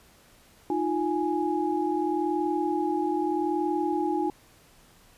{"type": "tone cluster", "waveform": "sine", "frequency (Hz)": [310.5, 351.3, 832], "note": ["D#4", "F4", "G#5"], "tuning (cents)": [-3, 10, 3], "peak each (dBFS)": [-28, -28, -29], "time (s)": [0.7, 4.3], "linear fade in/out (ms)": 2, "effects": ["pink hiss -57 dBFS RMS until 5.17 s", "resampled to 32000 Hz"]}